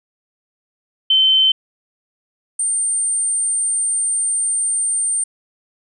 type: tone pair in turn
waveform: sine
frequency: 3081 / 8887 Hz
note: G7 / C#9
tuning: -31 / +3 cents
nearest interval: octave + tritone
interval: 1834 cents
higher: second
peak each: -10 / -16 dBFS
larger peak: first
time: 1.1-1.52 / 2.59-5.24 s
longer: second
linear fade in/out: 5 ms
effects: none